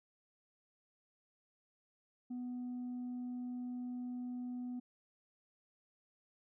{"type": "tone with tanh clipping", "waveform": "sine", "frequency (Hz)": 247.4, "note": "B3", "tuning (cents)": 3, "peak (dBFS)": -40, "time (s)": [2.3, 4.8], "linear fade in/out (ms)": 10, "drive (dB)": 1, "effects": []}